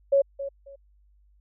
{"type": "tone with echo", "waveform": "sine", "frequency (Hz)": 554.4, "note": "C#5", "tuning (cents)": 0, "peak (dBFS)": -16, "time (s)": [0.12, 0.22], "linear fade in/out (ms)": 10, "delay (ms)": 270, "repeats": 2, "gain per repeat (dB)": -13, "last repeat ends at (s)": 0.76, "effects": ["added 50 Hz sine -57 dBFS peak until 1.4 s"]}